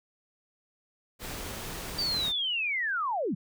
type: noise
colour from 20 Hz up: pink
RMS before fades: -38 dBFS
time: 1.19-2.33 s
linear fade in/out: 50 ms
type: linear sweep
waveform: sine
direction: down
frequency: 4699 to 140.1 Hz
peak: -27 dBFS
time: 1.98-3.35 s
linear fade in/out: 10 ms
effects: none

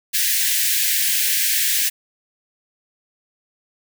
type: high-pass noise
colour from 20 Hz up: white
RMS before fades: -19 dBFS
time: 0.13-1.9 s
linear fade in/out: 20 ms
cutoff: 1600 Hz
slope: 96 dB/octave
effects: none

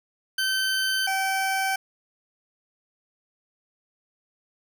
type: tone pair in turn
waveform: 20% pulse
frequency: 1541 / 770.5 Hz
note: G6 / G5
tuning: -30 / -30 cents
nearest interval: octave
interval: 1200 cents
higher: first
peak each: -18 dBFS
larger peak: neither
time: 0.38-1.07 / 1.07-1.76 s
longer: neither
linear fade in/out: 5 ms
effects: none

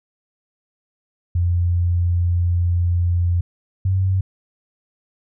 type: tone pair in turn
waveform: sine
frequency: 87.31 / 94.6 Hz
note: F2 / F#2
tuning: 0 / +39 cents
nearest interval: minor second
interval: 139 cents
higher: second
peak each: -15 dBFS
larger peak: neither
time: 1.35-3.41 / 3.85-4.21 s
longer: first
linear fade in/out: 5 ms
effects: none

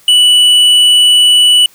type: tone with hard clipping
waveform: sine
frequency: 2960 Hz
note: F#7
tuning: in tune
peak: -5 dBFS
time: 0.08-1.66 s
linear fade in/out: 2 ms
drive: 6 dB
effects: white hiss -45 dBFS RMS until 1.74 s

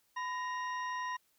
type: harmonic tone with a mistuned harmonic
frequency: 936 Hz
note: A#5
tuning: 7 cents sharp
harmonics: 1 / 2 / 3 / 4 / 6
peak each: -36 / -41 / -52 / -56 / -54 dBFS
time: 0.16-1.17 s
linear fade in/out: 10 ms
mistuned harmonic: 1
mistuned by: +120 cents
effects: white hiss -73 dBFS RMS until 1.38 s

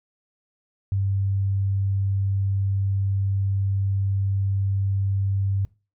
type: tone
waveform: sine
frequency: 98 Hz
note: G2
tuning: in tune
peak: -20 dBFS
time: 0.92-5.65 s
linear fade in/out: 0 ms
effects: noise-tail reverb RT60 0.3 s tail -21 dB re dry

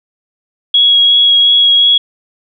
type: tone with vibrato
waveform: sine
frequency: 3322 Hz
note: G#7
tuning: in tune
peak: -5 dBFS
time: 0.74-1.98 s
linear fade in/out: 5 ms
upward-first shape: sine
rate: 2.8 Hz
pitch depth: 10 cents each way
effects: none

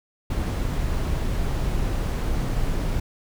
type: noise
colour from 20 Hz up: brown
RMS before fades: -24 dBFS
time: 0.3-3 s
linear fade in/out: 5 ms
effects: none

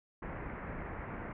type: low-pass noise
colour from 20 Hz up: pink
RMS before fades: -42 dBFS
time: 0.22-1.33 s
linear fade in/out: 5 ms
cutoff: 2200 Hz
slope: 48 dB/octave
effects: none

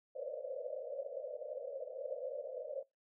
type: band-pass noise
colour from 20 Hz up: white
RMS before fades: -43 dBFS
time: 0.15-2.83 s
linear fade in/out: 5 ms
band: 500 to 600 Hz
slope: 96 dB/octave
effects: noise-tail reverb RT60 0.2 s tail -23 dB re dry

